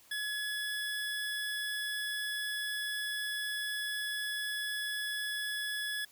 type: tone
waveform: 25% pulse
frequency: 1696 Hz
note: G#6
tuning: 36 cents sharp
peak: -30 dBFS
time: 0.11-6.05 s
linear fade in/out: 5 ms
effects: white hiss -61 dBFS RMS until 6.11 s